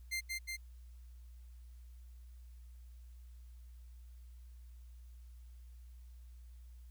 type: tone with echo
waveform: sawtooth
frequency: 2093 Hz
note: C7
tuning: in tune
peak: -32 dBFS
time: 0.11-0.21 s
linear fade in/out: 20 ms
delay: 180 ms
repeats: 2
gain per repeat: -2 dB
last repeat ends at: 0.57 s
effects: added 60 Hz sine -51 dBFS peak until 6.9 s + white hiss -74 dBFS RMS until 6.9 s